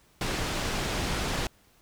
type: low-pass noise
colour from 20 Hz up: pink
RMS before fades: -30 dBFS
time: 0.21-1.47 s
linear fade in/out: 2 ms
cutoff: 6700 Hz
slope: 12 dB/octave
effects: pink hiss -62 dBFS RMS until 1.81 s